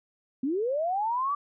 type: linear sweep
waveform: sine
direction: up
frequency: 246.9 to 1174.7 Hz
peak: -25 dBFS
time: 0.43-1.35 s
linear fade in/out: 5 ms
effects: none